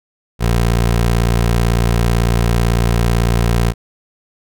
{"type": "tone", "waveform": "20% pulse", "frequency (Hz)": 58, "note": "A#1", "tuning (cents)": -8, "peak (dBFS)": -7, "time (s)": [0.39, 3.74], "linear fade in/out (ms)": 50, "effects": []}